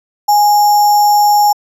sine tone with sample-and-hold, 830.6 Hz, G#5, in tune, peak -6 dBFS, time 0.28-1.53 s, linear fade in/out 10 ms, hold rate 6300 Hz, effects resampled to 32000 Hz

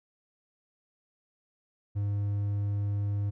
triangle tone, 101.7 Hz, G#2, 36 cents flat, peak -25 dBFS, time 1.95-3.31 s, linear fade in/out 20 ms, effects none

